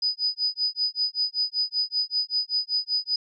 sine tone with tremolo, 4978 Hz, D#8, in tune, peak -20 dBFS, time 0.02-3.16 s, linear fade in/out 5 ms, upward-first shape sine, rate 5.2 Hz, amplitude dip 100%, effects none

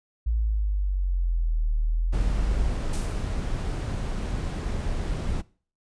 sine exponential two-way sweep, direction down then up, 56.9 to 37.68 to 53.7 Hz, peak -21 dBFS, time 0.26-2.69 s, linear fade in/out 10 ms, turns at 1.76 s
brown noise, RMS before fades -28 dBFS, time 2.12-5.42 s, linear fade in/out 20 ms
blue noise with exponential decay, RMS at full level -33 dBFS, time 2.93-3.44 s, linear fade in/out 5 ms, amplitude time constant 110 ms
effects noise-tail reverb RT60 0.4 s tail -21 dB re dry + resampled to 22050 Hz

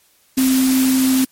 sine tone in noise, 261.6 Hz, C4, in tune, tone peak -12 dBFS, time 0.37-1.25 s, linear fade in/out 10 ms, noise white, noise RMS -23 dBFS, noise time 0.37-1.25 s, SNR +8 dB, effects white hiss -56 dBFS RMS until 1.31 s + MP3 64 kbps

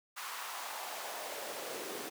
pink noise with high-pass filter sweep, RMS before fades -42 dBFS, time 0.16-2.1 s, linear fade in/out 20 ms, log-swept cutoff 1200 to 350 Hz, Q 2.2, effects none

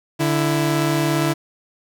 sawtooth tone pair together, 146.8 / 330.9 Hz, D3 / E4, 0 / +7 cents, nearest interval octave + major second, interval 1407 cents, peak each -16 dBFS, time 0.19-1.34 s, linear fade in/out 20 ms, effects none

